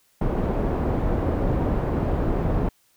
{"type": "low-pass noise", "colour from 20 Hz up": "pink", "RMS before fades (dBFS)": -23, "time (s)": [0.21, 2.69], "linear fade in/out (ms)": 5, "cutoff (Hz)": 680, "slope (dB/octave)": 12, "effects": ["white hiss -63 dBFS RMS until 2.96 s"]}